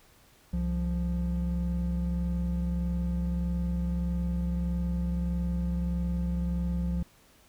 triangle tone pair together, 65.41 / 174.62 Hz, C2 / F3, 0 / 0 cents, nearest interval octave + perfect fourth, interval 1700 cents, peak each -27 dBFS, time 0.53-7.03 s, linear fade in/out 5 ms, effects tanh soft clip ceiling -18 dBFS + pink hiss -60 dBFS RMS until 7.48 s

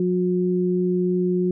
sine tone pair together, 180.6 / 361.2 Hz, F#3 / F#4, -42 / -42 cents, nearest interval octave, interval 1200 cents, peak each -21 dBFS, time 0-1.51 s, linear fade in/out 2 ms, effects none

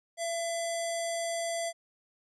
square tone with low-pass filter, 672 Hz, E5, 33 cents sharp, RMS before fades -33 dBFS, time 0.17-1.73 s, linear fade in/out 50 ms, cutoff 8300 Hz, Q 3.7, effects none

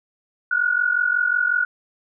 sine tone pair together, 1434.5 / 1480 Hz, F6 / F#6, +46 / 0 cents, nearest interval minor second, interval 54 cents, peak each -20 dBFS, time 0.51-1.65 s, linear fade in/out 5 ms, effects none

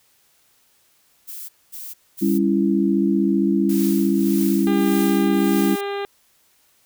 violet noise bursts, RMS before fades -34 dBFS, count 3, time 1.27-2.39 s, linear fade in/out 20 ms, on 220 ms, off 230 ms
sine chord, C# diminished, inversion second, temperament just, 199.57 / 277.2 / 332.6 Hz, G3 / C#4 / E4, +31 / 0 / +16 cents, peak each -19 / -21 / -20 dBFS, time 2.21-5.76 s, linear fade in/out 20 ms
blue noise with tremolo, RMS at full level -30 dBFS, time 3.69-5.81 s, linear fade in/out 5 ms, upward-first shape triangle, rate 1.7 Hz, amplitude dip 75%
harmonic tone, 401 Hz, G4, 39 cents sharp, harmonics 1 / 2 / 3 / 4 / 5 / 6 / 7 / 8 / 9 / 10, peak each -25 / -31 / -35 / -37 / -39 / -41 / -42 / -43 / -44 / -45 dBFS, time 4.67-6.05 s, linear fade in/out 0 ms
effects white hiss -60 dBFS RMS until 6.85 s

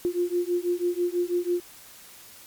sine beating tone pair, 349.2 / 355.3 Hz, F4 / F4, 0 / +30 cents, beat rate 6.1 Hz, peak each -26 dBFS, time 0.05-1.6 s, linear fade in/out 0 ms, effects white hiss -48 dBFS RMS until 2.46 s + MP3 96 kbps

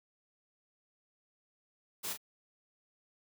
white noise with echo, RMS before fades -38 dBFS, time 2.03-2.14 s, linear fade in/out 20 ms, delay 36 ms, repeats 1, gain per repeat -6 dB, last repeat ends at 2.176 s, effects high-pass 100 Hz 12 dB/octave

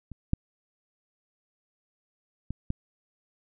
clicks, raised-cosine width 5 ms, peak -28 / -11 / -20 / -16 dBFS, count 4, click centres 0.117 / 0.334 / 2.506 / 2.704 s, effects none

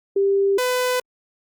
sine / sawtooth tone pair in turn, 395 / 501.4 Hz, G4 / B4, +13 / +26 cents, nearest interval major third, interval 413 cents, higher second, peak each -15 / -15 dBFS, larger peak neither, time 0.16-0.58 / 0.58-1 s, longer neither, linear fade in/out 5 ms, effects Opus 48 kbps

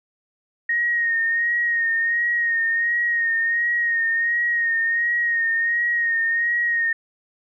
sine tone with vibrato, 1864.7 Hz, A#6, in tune, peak -18 dBFS, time 0.69-6.93 s, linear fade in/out 5 ms, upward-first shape sine, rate 1.4 Hz, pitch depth 35 cents each way, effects none

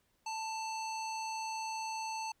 square tone with low-pass filter, 885 Hz, A5, 10 cents sharp, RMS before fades -39 dBFS, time 0.26-2.32 s, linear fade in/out 5 ms, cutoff 6200 Hz, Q 2.2, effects pink hiss -75 dBFS RMS until 2.4 s

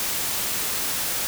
white noise, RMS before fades -26 dBFS, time 0-1.27 s, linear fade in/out 0 ms, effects none

